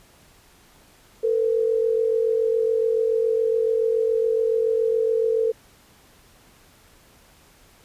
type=tone pair together; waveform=sine; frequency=448.5 / 495.6 Hz; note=A4 / B4; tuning=+33 / +6 cents; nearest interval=major second; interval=173 cents; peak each=-19 / -25 dBFS; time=1.23-5.52 s; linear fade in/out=10 ms; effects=pink hiss -54 dBFS RMS until 7.84 s + resampled to 32000 Hz